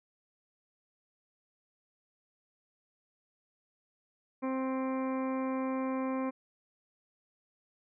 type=harmonic tone; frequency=262.4 Hz; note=C4; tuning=5 cents sharp; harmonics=1 / 2 / 3 / 4 / 5 / 6 / 7 / 8 / 9; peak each=-32 / -37 / -45 / -40 / -52 / -54 / -56 / -53 / -52 dBFS; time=4.42-6.31 s; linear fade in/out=20 ms; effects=none